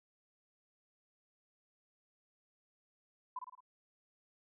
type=tone with echo; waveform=sine; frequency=1005 Hz; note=B5; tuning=30 cents sharp; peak=-37 dBFS; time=3.36-3.39 s; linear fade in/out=5 ms; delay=54 ms; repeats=4; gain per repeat=-5 dB; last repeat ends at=3.606 s; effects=none